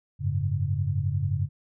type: chord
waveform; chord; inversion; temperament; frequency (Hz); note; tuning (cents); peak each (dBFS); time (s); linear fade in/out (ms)
sine; F# suspended second; none; equal with one note detuned; 92.5 / 103.83 / 140.28; F#2 / G#2 / C#3; 0 / 0 / +21; -28; 0.19-1.49; 50
effects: none